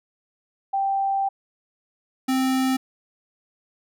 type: tone pair in turn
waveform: sine / square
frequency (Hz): 784 / 261.6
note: G5 / C4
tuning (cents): 0 / 0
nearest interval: octave + perfect fifth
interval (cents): 1900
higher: first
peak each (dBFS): -20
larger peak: neither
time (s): 0.73-1.29 / 2.28-2.77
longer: first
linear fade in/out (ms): 10
effects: none